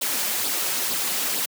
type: noise with flanger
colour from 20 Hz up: white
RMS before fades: -25 dBFS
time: 0.01-1.46 s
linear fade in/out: 10 ms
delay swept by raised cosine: 0.22 to 5.52 ms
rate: 2.2 Hz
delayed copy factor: +0.5
effects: high-pass 200 Hz 12 dB/octave